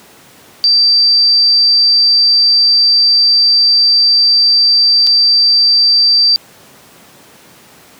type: tone with dropouts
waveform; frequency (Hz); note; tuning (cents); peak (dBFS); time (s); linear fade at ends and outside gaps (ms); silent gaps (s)
sine; 4674; D8; -9; -6; 0.64-6.36; 0; 5.067-5.071
effects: pink hiss -41 dBFS RMS until 7.99 s + high-pass 150 Hz 12 dB/octave